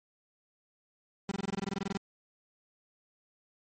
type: tone bursts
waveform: 35% pulse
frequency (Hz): 196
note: G3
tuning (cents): 0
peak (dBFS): -29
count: 15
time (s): 1.29-1.972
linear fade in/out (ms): 2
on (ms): 24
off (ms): 23
effects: MP3 32 kbps